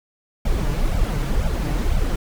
brown noise with flanger, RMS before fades -20 dBFS, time 0.45-2.16 s, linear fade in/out 5 ms, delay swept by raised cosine 1.3 to 7 ms, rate 2 Hz, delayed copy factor +0.9, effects none

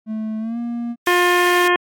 triangle tone with pitch glide, 218.1 to 236.5 Hz, A3 to A#3, -15 to +25 cents, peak -20 dBFS, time 0.06-0.96 s, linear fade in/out 50 ms, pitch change +140 cents, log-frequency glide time 0.39-0.58 s
pink high-pass noise, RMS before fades -30 dBFS, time 1.06-1.68 s, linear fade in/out 5 ms, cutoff 1600 Hz, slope 96 dB/octave
harmonic tone, 354.9 Hz, F4, 28 cents sharp, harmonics 1 / 2 / 3 / 4 / 5 / 6 / 7 / 8 / 9, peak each -17 / -23 / -19 / -29 / -19 / -28 / -26 / -35 / -28 dBFS, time 1.07-1.76 s, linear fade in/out 2 ms
effects AAC 64 kbps

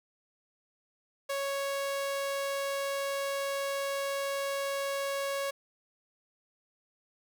sawtooth tone, 554.4 Hz, C#5, in tune, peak -27 dBFS, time 1.29-5.51 s, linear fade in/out 10 ms, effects none

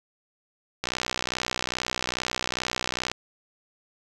click train, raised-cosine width 0.2 ms, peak -9 dBFS, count 143, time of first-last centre 0.84-3.116 s, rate 62.4 Hz, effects none

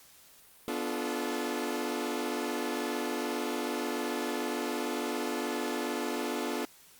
sawtooth chord, B half-diminished seventh, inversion none, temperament equal with one note detuned, 246.9 / 293.7 / 349.2 / 431.9 Hz, B3 / D4 / F4 / A4, 0 / 0 / 0 / -32 cents, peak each -33 dBFS, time 0.68-6.65 s, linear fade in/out 0 ms, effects white hiss -57 dBFS RMS until 6.99 s + Opus 48 kbps

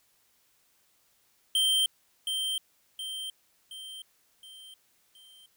square tone with echo, 3136 Hz, G7, in tune, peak -23 dBFS, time 1.55-1.86 s, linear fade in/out 2 ms, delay 720 ms, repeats 5, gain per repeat -6 dB, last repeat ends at 5.46 s, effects white hiss -68 dBFS RMS until 5.56 s

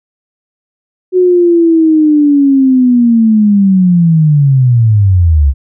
sine linear sweep, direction down, 370 to 65.41 Hz, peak -4 dBFS, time 1.12-5.54 s, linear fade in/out 50 ms, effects none

